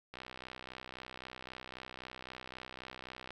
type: click train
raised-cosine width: 0.3 ms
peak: -29 dBFS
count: 203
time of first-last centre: 0.14-3.306 s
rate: 63.8 Hz
effects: 11-bit